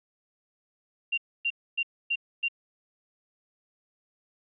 sine tone bursts, 2770 Hz, F7, 15 cents flat, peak -24 dBFS, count 5, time 1.12-2.485 s, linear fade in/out 10 ms, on 57 ms, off 270 ms, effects none

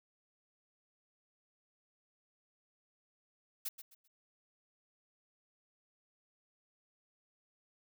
blue noise with echo, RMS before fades -38 dBFS, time 3.65-3.69 s, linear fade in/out 10 ms, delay 130 ms, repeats 3, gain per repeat -11 dB, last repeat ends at 4.08 s, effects none

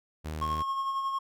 sawtooth tone, 77.8 Hz, D#2, in tune, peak -30 dBFS, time 0.24-0.63 s, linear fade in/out 20 ms
triangle tone with tremolo, 1084 Hz, C#6, 39 cents flat, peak -25 dBFS, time 0.41-1.19 s, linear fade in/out 10 ms, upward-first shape sine, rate 11 Hz, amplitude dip 40%
effects none

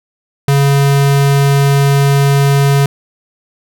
square tone, 139.9 Hz, C#3, 16 cents sharp, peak -8 dBFS, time 0.48-2.86 s, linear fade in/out 2 ms, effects none

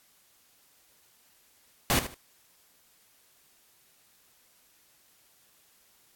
pink noise with echo, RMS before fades -24 dBFS, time 1.9-1.99 s, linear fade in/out 0 ms, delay 76 ms, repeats 2, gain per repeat -12 dB, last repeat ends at 2.142 s, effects white hiss -63 dBFS RMS until 6.15 s + AAC 64 kbps

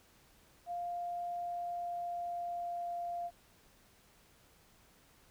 sine tone with pitch glide, 700 to 695.6 Hz, F5 to F5, +4 to -7 cents, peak -36 dBFS, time 0.66-3.31 s, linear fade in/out 50 ms, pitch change -11 cents, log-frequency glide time 1.31-2.93 s, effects pink hiss -65 dBFS RMS until 5.3 s

